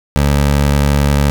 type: tone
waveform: 20% pulse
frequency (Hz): 71.3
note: C#2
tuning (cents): +49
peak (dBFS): -5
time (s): 0.16-1.3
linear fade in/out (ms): 0
effects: none